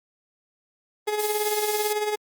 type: tone with tremolo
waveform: 30% pulse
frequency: 421.5 Hz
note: G#4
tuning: 26 cents sharp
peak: -19 dBFS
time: 1.07-2.16 s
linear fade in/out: 10 ms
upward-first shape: sine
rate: 18 Hz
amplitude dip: 55%
type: high-pass noise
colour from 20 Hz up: white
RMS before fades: -31 dBFS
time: 1.19-1.93 s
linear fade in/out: 5 ms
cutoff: 3200 Hz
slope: 24 dB/octave
effects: Opus 32 kbps